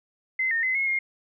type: tone with pitch steps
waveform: sine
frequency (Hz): 2058 / 1832 / 2044 / 2169 / 2133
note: C7 / A#6 / C7 / C#7 / C7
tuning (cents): -29 / -31 / -41 / -38 / +33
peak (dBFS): -22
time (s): 0.39-0.99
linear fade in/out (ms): 5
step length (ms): 120
effects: none